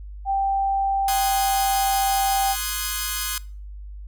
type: tone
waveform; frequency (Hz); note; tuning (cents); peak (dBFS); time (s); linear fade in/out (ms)
sine; 784; G5; 0; -19; 0.25-2.56; 50
type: chord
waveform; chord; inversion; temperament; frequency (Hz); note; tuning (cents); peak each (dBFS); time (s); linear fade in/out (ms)
5% pulse; Ab dominant seventh; first; equal; 1046.5 / 1244.5 / 1480 / 1661.2; C6 / Eb6 / Gb6 / Ab6; 0 / 0 / 0 / 0; -19; 1.08-3.38; 2
effects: noise-tail reverb RT60 0.4 s tail -22 dB re dry + added 50 Hz sine -34 dBFS peak until 4.07 s